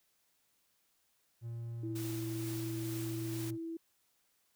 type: tone with pitch glide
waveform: triangle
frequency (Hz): 116.54 to 118.92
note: A#2 to A#2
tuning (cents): 0 to +35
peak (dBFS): -37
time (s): 1.41-3.58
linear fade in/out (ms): 50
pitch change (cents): +35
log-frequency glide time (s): 1.89-2.71
type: tone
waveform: sine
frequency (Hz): 329.4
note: E4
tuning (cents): -1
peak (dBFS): -38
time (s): 1.83-3.77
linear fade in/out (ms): 5
type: noise with tremolo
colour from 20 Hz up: white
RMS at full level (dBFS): -47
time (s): 1.95-3.51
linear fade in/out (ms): 10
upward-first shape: sine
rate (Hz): 2.2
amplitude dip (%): 30
effects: white hiss -75 dBFS RMS until 4.55 s